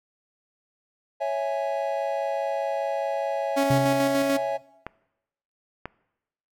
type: chord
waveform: triangle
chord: C# minor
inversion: none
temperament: equal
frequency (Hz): 554.4 / 659.3 / 830.6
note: C#5 / E5 / G#5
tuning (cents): 0 / 0 / 0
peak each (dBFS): -26 / -26 / -28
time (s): 1.2-4.58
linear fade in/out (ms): 20
type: tone with tremolo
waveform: sawtooth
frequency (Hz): 277.2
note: C#4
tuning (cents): 0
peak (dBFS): -18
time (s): 3.56-4.38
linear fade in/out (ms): 20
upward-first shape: square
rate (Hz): 6.8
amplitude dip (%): 35
type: tone with exponential decay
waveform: triangle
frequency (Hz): 132.7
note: C3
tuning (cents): +25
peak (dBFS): -18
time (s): 3.7-4.62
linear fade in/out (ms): 5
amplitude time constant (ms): 200
type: clicks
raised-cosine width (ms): 0.5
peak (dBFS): -17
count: 2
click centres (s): 4.866 / 5.856
effects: noise-tail reverb RT60 0.9 s tail -21 dB re dry